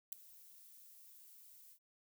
violet noise with ADSR envelope, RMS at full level -37 dBFS, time 0.12-1.79 s, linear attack 8 ms, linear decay 3 ms, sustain -23 dB, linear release 72 ms, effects none

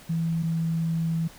sine tone pair in turn, 164.81 / 164.03 Hz, E3 / E3, 0 / -8 cents, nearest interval unison, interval 8 cents, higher first, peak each -23 dBFS, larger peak neither, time 0.09-0.43 / 0.43-1.28 s, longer second, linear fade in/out 10 ms, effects pink hiss -49 dBFS RMS until 1.38 s

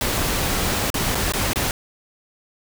pink noise with dropouts, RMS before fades -22 dBFS, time 0.01-1.71 s, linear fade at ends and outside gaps 1 ms, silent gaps 0.902-0.942 / 1.148-1.153 / 1.322-1.336 / 1.533-1.558 s, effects none

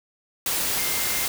sine tone in noise, 2100 Hz, C7, 6 cents sharp, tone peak -34 dBFS, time 0.78-1.26 s, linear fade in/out 2 ms, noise white, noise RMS -25 dBFS, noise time 0.46-1.28 s, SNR -12 dB, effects none

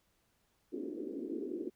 white band-pass noise, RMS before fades -40 dBFS, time 0.72-1.7 s, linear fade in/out 20 ms, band 250 to 410 Hz, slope 48 dB/octave, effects pink hiss -75 dBFS RMS until 1.75 s

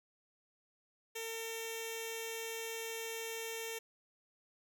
10% pulse tone with notch filter, 453.2 Hz, A#4, 49 cents flat, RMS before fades -42 dBFS, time 1.15-3.79 s, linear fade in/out 10 ms, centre 1200 Hz, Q 0.59, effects none

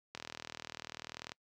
click train, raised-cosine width 0.2 ms, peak -24 dBFS, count 48, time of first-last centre 0.15-1.319 s, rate 40.2 Hz, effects noise-tail reverb RT60 0.1 s tail -26 dB re dry + high-pass 80 Hz 12 dB/octave

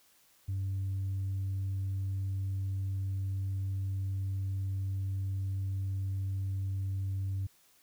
sine tone, 96.6 Hz, G2, 25 cents flat, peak -29 dBFS, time 0.48-7.47 s, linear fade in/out 10 ms, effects tanh soft clip ceiling -29 dBFS + white hiss -65 dBFS RMS until 7.82 s

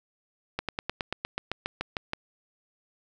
slowing click train, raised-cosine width 0.3 ms, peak -13 dBFS, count 13, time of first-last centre 0.59-2.134 s, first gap 97 ms, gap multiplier 1.05, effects none

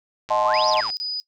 click train, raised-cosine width 0.2 ms, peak -19 dBFS, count 67, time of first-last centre 0.29-0.901 s, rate 108 Hz
sine chord, D# diminished seventh, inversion none, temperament equal with one note detuned, 622.3 / 740 / 870.9 / 1046.5 Hz, D#5 / F#5 / A5 / C6, 0 / 0 / -18 / 0 cents, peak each -22 / -27 / -22 / -23 dBFS, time 0.3-0.81 s, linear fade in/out 10 ms
sine exponential two-way sweep, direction up then down, 648 to 5940 to 648 Hz, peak -26 dBFS, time 0.4-0.91 s, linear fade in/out 50 ms, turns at 0.69 s
sine tone bursts, 4964 Hz, D#8, 5 cents flat, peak -25 dBFS, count 3, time 0.54-1.2 s, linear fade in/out 0 ms, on 200 ms, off 30 ms
effects noise-tail reverb RT60 0.1 s tail -20 dB re dry

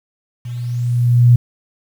sine tone with level ramp, 121.1 Hz, B2, 34 cents flat, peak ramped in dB -24 to -4 dBFS, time 0.45-1.36 s, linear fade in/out 5 ms, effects 7-bit

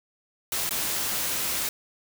white noise with dropouts, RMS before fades -28 dBFS, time 0.52-1.69 s, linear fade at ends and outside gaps 2 ms, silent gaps 0.693-0.708 s, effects none

